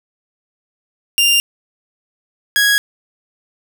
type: tone pair in turn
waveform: sawtooth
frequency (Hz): 2794 / 1657.7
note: F7 / G#6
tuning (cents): 0 / -4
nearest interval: major sixth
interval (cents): 904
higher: first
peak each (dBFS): -7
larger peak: neither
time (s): 1.18-1.4 / 2.56-2.78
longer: neither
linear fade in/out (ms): 0
effects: 8-bit